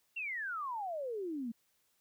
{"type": "exponential sweep", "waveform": "sine", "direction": "down", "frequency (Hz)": [2794, 220], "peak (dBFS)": -36, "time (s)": [0.16, 1.52], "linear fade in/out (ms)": 10, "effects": ["white hiss -75 dBFS RMS until 2 s"]}